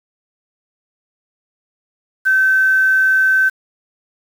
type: tone with quantisation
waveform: sine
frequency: 1539 Hz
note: G6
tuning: 32 cents flat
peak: -10 dBFS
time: 2.25-3.5 s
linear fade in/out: 20 ms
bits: 6
effects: none